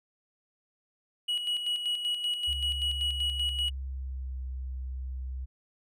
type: tone with tremolo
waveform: triangle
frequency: 2917 Hz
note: F#7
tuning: 25 cents flat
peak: -25 dBFS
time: 1.28-3.7 s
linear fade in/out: 10 ms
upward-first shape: square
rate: 5.2 Hz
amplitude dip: 50%
type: tone with pitch glide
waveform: sine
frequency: 68.7 to 64.47 Hz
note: C#2 to C2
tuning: -15 to -25 cents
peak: -33 dBFS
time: 2.47-5.46 s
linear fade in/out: 20 ms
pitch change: -110 cents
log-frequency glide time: 3.09-4.4 s
effects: none